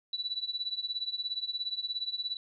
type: tone with tremolo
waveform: sine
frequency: 3951 Hz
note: B7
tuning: in tune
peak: -28 dBFS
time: 0.13-2.37 s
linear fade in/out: 2 ms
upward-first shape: triangle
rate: 17 Hz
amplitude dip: 95%
effects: none